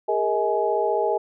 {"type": "tone cluster", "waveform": "sine", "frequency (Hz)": [406.5, 461.4, 636, 839], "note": ["G#4", "A#4", "D#5", "G#5"], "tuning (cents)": [-37, -18, 38, 17], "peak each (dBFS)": -25, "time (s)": [0.08, 1.18], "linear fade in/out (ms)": 10, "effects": []}